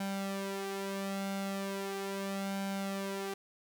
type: tone with flanger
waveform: sawtooth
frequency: 196 Hz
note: G3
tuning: in tune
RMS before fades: -37 dBFS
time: 0-3.34 s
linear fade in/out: 5 ms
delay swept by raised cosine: 1.3 to 3.7 ms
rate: 0.38 Hz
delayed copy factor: +0.65
effects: none